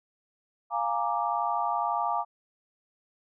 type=chord; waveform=sine; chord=Bb dominant seventh; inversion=second; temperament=equal; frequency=698.5 / 830.6 / 932.3 / 1174.7 Hz; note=F5 / Ab5 / Bb5 / D6; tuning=0 / 0 / 0 / 0 cents; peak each=-31 dBFS; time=0.7-2.25 s; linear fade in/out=50 ms; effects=none